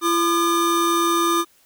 square tone pair together, 339.1 / 1209 Hz, E4 / D6, +49 / +50 cents, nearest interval octave + minor seventh, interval 2201 cents, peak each -21 / -20 dBFS, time 0.01-1.45 s, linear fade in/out 50 ms, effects white hiss -57 dBFS RMS until 1.65 s

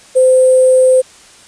sine tone with sample-and-hold, 514 Hz, C5, 31 cents flat, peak -5 dBFS, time 0.15-1.02 s, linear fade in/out 20 ms, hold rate 8820 Hz, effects white hiss -41 dBFS RMS until 1.47 s + resampled to 22050 Hz

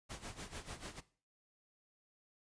pink noise with tremolo, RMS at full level -45 dBFS, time 0.09-1.01 s, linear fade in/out 20 ms, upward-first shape sine, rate 6.8 Hz, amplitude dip 80%, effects noise-tail reverb RT60 0.4 s tail -17 dB re dry + resampled to 22050 Hz

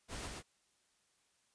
pink noise with echo, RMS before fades -44 dBFS, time 0.08-0.3 s, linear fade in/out 50 ms, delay 130 ms, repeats 1, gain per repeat -2 dB, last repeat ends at 0.43 s, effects white hiss -75 dBFS RMS until 1.54 s + resampled to 22050 Hz

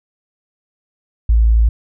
sine tone, 55.9 Hz, A1, 28 cents sharp, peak -8 dBFS, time 1.29-1.69 s, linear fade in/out 5 ms, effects none

